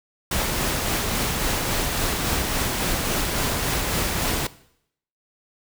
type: noise with tremolo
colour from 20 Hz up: pink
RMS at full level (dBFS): -23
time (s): 0.31-4.47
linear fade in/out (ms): 5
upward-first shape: sine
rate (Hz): 3.6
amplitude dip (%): 25
effects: noise-tail reverb RT60 0.7 s tail -18 dB re dry